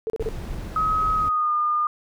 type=tone bursts; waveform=sine; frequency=444.6 Hz; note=A4; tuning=18 cents sharp; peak=-23 dBFS; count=4; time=0.07-0.288 s; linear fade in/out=0 ms; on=29 ms; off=34 ms
type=noise; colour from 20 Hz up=brown; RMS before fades=-31 dBFS; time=0.2-1.29 s; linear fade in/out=5 ms
type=tone with pitch glide; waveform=sine; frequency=1271 to 1213.6 Hz; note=D#6 to D#6; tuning=+36 to -44 cents; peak=-19 dBFS; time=0.76-1.87 s; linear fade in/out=2 ms; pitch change=-80 cents; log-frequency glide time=1.13-1.53 s
effects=none